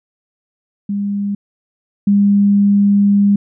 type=tone pair in turn; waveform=sine; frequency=201.8 / 201.8 Hz; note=G#3 / G#3; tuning=-49 / -49 cents; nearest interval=unison; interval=0 cents; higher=neither; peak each=-16 / -8 dBFS; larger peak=second; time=0.89-1.35 / 2.07-3.36 s; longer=second; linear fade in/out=5 ms; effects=none